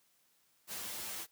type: noise with comb filter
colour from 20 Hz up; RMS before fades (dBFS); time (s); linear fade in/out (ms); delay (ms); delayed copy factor
white; -42; 0.67-1.27; 50; 7.3; -0.7
effects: white hiss -72 dBFS RMS until 1.31 s + high-pass 80 Hz 12 dB/octave